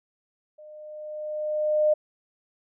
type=tone with level ramp; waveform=sine; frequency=608 Hz; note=D#5; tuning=40 cents flat; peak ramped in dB=-44 to -16 dBFS; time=0.58-1.94 s; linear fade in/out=10 ms; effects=none